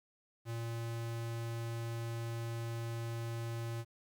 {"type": "tone", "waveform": "square", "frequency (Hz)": 115.8, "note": "A#2", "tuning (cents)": -11, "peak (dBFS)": -38, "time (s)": [0.45, 3.85], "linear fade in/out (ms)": 50, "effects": ["11-bit"]}